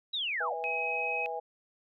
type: linear sweep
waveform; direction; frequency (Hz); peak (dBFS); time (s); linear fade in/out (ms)
sine; down; 3951 to 485.7; -30; 0.13-0.54; 10
type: harmonic tone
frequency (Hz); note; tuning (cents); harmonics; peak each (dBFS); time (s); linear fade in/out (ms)
163.4; E3; -15; 3 / 4 / 5; -38 / -39 / -36; 0.4-1.4; 10
type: tone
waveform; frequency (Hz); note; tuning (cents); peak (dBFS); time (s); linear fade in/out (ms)
sine; 2538; D#7; +34; -31; 0.64-1.26; 0
effects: none